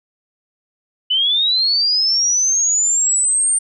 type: linear sweep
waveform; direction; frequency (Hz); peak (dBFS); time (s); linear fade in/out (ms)
sine; up; 2960 to 8870; -13; 1.1-3.59; 10
effects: none